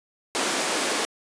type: high-pass noise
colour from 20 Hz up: pink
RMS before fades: -25 dBFS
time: 0.35-1.05 s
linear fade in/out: 0 ms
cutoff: 270 Hz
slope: 24 dB/octave
effects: resampled to 22050 Hz